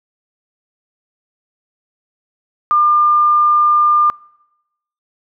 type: tone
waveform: sine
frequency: 1200 Hz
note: D6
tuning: 37 cents sharp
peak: -9 dBFS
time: 2.71-4.1 s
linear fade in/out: 0 ms
effects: noise-tail reverb RT60 0.9 s tail -25 dB re dry